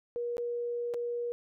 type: tone with dropouts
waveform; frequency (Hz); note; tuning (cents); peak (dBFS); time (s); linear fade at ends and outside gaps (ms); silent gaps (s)
sine; 477.9; A#4; +43; -31; 0.16-1.32; 0; 0.369-0.381 / 0.938-0.943
effects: none